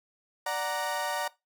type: chord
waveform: 30% pulse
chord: D augmented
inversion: none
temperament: equal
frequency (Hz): 587.3 / 740 / 932.3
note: D5 / F#5 / A#5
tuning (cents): 0 / 0 / 0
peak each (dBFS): -32 / -32 / -30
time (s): 0.46-1.28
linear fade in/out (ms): 5
effects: noise-tail reverb RT60 0.2 s tail -19 dB re dry